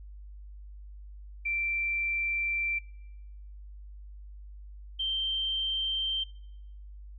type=tone pair in turn; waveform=sine; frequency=2349 / 3136 Hz; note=D7 / G7; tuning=0 / 0 cents; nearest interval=perfect fourth; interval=500 cents; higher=second; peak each=-28 dBFS; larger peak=neither; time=1.45-2.79 / 4.99-6.24 s; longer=first; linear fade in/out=10 ms; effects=noise-tail reverb RT60 0.9 s tail -22 dB re dry + added 50 Hz sine -43 dBFS peak until 7.18 s